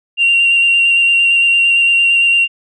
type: tone with vibrato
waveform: sine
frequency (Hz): 2765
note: F7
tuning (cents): -18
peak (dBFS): -7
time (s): 0.17-2.48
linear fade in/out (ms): 50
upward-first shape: square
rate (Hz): 8.8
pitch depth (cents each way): 12
effects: tanh soft clip ceiling -4 dBFS